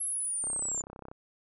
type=linear sweep; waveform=sine; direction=down; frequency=11175 to 7040 Hz; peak=-30 dBFS; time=0-0.82 s; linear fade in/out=10 ms
type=click train; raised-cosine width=1 ms; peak=-30 dBFS; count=23; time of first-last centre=0.44-1.115 s; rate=32.6 Hz
effects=none